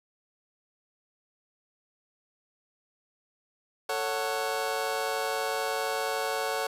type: chord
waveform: 25% pulse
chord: F# minor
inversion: first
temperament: just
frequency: 444 / 555 / 740 Hz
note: A4 / C#5 / F#5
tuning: +16 / +2 / 0 cents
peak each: -29 dBFS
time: 3.89-6.67 s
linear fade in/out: 5 ms
effects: resampled to 32000 Hz + 8-bit